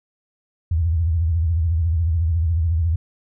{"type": "tone with vibrato", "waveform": "sine", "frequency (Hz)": 82.41, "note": "E2", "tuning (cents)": 0, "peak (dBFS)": -16, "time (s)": [0.71, 2.96], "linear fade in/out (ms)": 5, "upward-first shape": "sine", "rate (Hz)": 14, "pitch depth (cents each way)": 130, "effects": []}